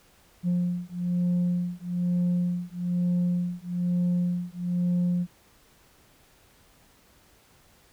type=beating tone pair; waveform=sine; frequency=176.3 / 177.4 Hz; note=F3 / F3; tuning=+17 / +27 cents; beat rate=1.1 Hz; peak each=-25 dBFS; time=0.43-5.27 s; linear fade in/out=50 ms; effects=tanh soft clip ceiling -20 dBFS + pink hiss -59 dBFS RMS until 7.92 s